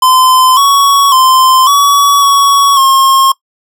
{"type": "tone with pitch steps", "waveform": "square", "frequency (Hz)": [1028, 1117, 1039, 1132, 1120, 1074], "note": ["C6", "C#6", "C6", "C#6", "C#6", "C6"], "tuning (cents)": [-31, 13, -12, 36, 18, 45], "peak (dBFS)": -5, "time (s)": [0.02, 3.32], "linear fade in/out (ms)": 5, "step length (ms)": 550, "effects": ["noise-tail reverb RT60 0.1 s tail -21 dB re dry"]}